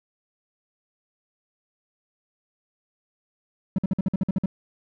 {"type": "tone bursts", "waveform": "triangle", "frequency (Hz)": 189.5, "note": "F#3", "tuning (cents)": 42, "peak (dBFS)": -17, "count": 10, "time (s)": [3.76, 4.459], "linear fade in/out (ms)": 2, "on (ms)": 24, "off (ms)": 51, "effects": []}